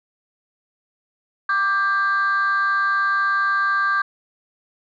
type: tone pair together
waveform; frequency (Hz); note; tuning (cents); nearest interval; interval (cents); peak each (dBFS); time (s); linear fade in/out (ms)
sine; 1175 / 1589; D6 / G6; +1 / +23; perfect fourth; 522; -18; 1.49-4.02; 5
effects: tanh soft clip ceiling -13 dBFS